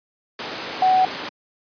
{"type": "tone in noise", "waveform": "sine", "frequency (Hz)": 750, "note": "F#5", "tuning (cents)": 23, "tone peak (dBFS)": -13, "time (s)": [0.82, 1.05], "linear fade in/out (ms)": 2, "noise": "pink", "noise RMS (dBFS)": -28, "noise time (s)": [0.39, 1.29], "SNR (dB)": 12, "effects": ["high-pass 300 Hz 12 dB/octave", "resampled to 11025 Hz"]}